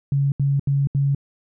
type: tone bursts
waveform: sine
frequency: 139.6 Hz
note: C#3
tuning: 13 cents sharp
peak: -16 dBFS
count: 4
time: 0.12-1.148 s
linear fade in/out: 2 ms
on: 200 ms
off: 76 ms
effects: none